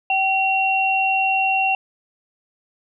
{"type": "tone pair together", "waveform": "sine", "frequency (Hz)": [769, 2740], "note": ["G5", "F7"], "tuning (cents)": [-33, -34], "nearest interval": "octave + minor seventh", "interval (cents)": 2199, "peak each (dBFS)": -19, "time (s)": [0.1, 1.75], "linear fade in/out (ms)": 2, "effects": []}